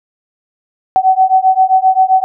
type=beating tone pair; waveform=sine; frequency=752 / 759.6 Hz; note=F#5 / F#5; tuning=+28 / +45 cents; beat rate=7.6 Hz; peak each=-10 dBFS; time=0.96-2.24 s; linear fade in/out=0 ms; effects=none